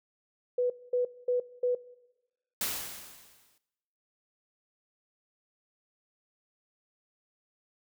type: tone bursts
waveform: sine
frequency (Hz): 493.9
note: B4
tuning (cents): 0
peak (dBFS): -24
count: 4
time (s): 0.58-1.75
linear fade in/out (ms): 5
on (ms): 120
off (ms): 230
type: noise with exponential decay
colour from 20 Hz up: white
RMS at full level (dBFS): -30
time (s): 2.61-3.58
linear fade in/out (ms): 2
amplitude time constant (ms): 210
effects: noise-tail reverb RT60 1.0 s tail -19 dB re dry

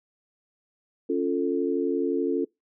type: chord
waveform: sine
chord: Db augmented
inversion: none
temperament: equal with one note detuned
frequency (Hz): 277.2 / 349.2 / 442.3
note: Db4 / F4 / A4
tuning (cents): 0 / 0 / +9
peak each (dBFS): -27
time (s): 1.09-2.45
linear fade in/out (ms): 10
effects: noise-tail reverb RT60 0.2 s tail -25 dB re dry

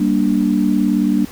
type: chord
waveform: sine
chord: G minor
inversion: none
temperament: just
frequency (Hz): 196 / 235.2 / 294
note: G3 / Bb3 / D4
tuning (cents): 0 / +16 / +2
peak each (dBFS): -17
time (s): 0-1.25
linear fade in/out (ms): 5
effects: pink hiss -38 dBFS RMS until 1.31 s

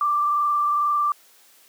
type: tone with frequency modulation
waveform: sine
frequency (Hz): 1177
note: D6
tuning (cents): +3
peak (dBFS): -18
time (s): 0.01-1.12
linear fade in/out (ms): 2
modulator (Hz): 22.2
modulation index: 0.73
effects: white hiss -54 dBFS RMS until 1.68 s + high-pass 300 Hz 12 dB/octave

